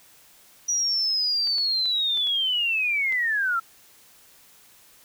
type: linear sweep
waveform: sine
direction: down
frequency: 5840 to 1318.5 Hz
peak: -21 dBFS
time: 0.68-3.6 s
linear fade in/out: 10 ms
type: clicks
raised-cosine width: 0.2 ms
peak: -24 dBFS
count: 6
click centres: 1.473 / 1.582 / 1.857 / 2.174 / 2.271 / 3.124 s
effects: white hiss -54 dBFS RMS until 5.04 s